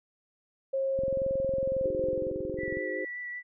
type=tone with pitch glide; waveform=sine; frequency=538 to 522.1 Hz; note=C5 to C5; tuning=+48 to -4 cents; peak=-26 dBFS; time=0.73-2.31 s; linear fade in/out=10 ms; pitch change=-52 cents; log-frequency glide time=1.57-2.09 s
type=click train; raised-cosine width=3 ms; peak=-26 dBFS; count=40; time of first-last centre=0.99-2.771 s; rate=21.9 Hz
type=chord; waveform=sine; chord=Ab dominant seventh; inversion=second; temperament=equal with one note detuned; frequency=314.2 / 370 / 415.3 / 523.3 Hz; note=Eb4 / Gb4 / Ab4 / C5; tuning=+17 / 0 / 0 / 0 cents; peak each=-39 / -37 / -39 / -35 dBFS; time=1.84-3.05 s; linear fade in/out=5 ms
type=tone with vibrato; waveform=sine; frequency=1960 Hz; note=B6; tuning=14 cents flat; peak=-35 dBFS; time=2.57-3.43 s; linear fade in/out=50 ms; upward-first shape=sine; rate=5.2 Hz; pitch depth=11 cents each way
effects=none